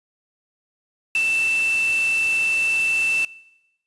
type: tone in noise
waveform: sine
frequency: 2662 Hz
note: E7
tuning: 16 cents sharp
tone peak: -17 dBFS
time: 1.15-3.25 s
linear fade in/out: 2 ms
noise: white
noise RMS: -33 dBFS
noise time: 1.15-3.25 s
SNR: +13 dB
effects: noise-tail reverb RT60 1.0 s tail -23 dB re dry + resampled to 24000 Hz